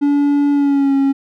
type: tone with pitch glide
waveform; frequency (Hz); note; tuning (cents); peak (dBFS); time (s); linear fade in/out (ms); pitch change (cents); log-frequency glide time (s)
triangle; 286.6 to 274.1; D4 to C#4; -42 to -19; -9; 0.01-1.13; 20; -77; 0.52-0.94
effects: none